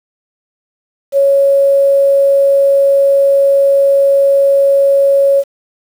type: tone with quantisation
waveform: sine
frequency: 554.4 Hz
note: C#5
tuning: in tune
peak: -6 dBFS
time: 1.12-5.44 s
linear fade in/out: 50 ms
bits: 6
effects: none